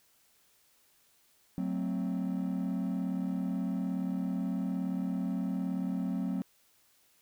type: chord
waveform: triangle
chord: F# diminished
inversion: none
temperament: equal with one note detuned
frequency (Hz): 185 / 222.7 / 261.6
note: F#3 / A3 / C4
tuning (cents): 0 / +21 / 0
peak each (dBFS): -30 / -35 / -32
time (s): 1.58-6.42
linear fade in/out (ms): 0
effects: tanh soft clip ceiling -24 dBFS + white hiss -67 dBFS RMS until 7.21 s